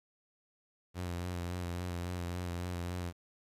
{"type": "tone with vibrato", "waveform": "sawtooth", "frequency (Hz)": 88.2, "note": "F2", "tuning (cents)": 18, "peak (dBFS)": -32, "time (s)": [0.94, 3.13], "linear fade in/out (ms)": 50, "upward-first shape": "sine", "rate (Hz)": 3.6, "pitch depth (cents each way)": 36, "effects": ["resampled to 32000 Hz", "11-bit"]}